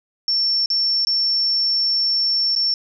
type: tone with dropouts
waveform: sine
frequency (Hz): 5430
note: F8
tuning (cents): -50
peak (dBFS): -16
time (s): 0.28-2.74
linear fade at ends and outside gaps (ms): 1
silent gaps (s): 0.659-0.702 / 1.05-1.07 / 2.552-2.561
effects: none